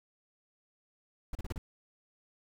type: noise bursts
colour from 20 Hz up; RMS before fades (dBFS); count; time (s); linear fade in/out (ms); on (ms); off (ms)
brown; -36; 5; 1.33-1.58; 2; 22; 35
effects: none